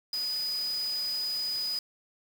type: tone in noise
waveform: sine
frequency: 4966 Hz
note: D#8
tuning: 4 cents flat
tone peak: -29 dBFS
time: 0.13-1.79 s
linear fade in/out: 2 ms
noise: white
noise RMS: -44 dBFS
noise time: 0.13-1.79 s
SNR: +12 dB
effects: none